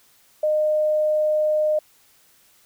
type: tone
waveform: sine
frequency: 612 Hz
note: D#5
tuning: 29 cents flat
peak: -17 dBFS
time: 0.43-1.79 s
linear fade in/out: 5 ms
effects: white hiss -57 dBFS RMS until 2.65 s